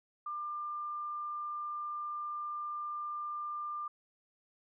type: tone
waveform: sine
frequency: 1195 Hz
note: D6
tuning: 30 cents sharp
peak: -36 dBFS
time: 0.26-3.88 s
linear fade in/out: 5 ms
effects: none